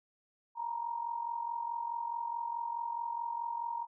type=tone with amplitude modulation; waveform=sine; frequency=937 Hz; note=A#5; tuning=9 cents sharp; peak=-31 dBFS; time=0.55-3.87 s; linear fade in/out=50 ms; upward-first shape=sine; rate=44.7 Hz; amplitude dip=70%; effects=none